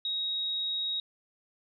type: tone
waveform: sine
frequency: 3786 Hz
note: A#7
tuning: 26 cents sharp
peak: -29 dBFS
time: 0.05-1 s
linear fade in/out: 2 ms
effects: none